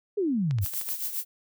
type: exponential sweep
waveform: sine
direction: down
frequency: 433.3 to 88.3 Hz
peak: -23 dBFS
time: 0.17-0.65 s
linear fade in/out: 10 ms
type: click train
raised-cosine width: 0.2 ms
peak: -23 dBFS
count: 6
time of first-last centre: 0.51-0.889 s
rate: 13.2 Hz
type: noise with tremolo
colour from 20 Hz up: violet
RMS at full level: -29 dBFS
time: 0.61-1.25 s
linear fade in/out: 50 ms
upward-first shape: triangle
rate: 7.4 Hz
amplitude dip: 70%
effects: none